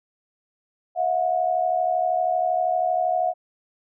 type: tone pair together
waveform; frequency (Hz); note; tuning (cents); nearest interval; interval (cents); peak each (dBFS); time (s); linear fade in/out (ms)
sine; 650 / 722.7; E5 / F#5; -24 / -41; major second; 183; -24 / -21; 0.95-3.34; 50
effects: none